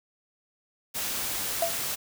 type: noise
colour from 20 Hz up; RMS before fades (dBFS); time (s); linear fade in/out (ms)
white; -31; 0.94-1.96; 20
type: tone with exponential decay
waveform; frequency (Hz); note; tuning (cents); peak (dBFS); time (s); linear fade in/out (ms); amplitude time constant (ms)
sine; 672; E5; +33; -19; 1.62-1.78; 5; 33
effects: none